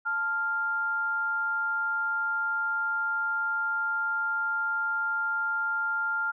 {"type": "tone pair together", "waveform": "sine", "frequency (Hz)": [880, 1396.9], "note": ["A5", "F6"], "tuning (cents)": [0, 0], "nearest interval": "minor sixth", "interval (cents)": 800, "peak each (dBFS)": [-36, -26], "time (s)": [0.05, 6.32], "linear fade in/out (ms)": 20, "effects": []}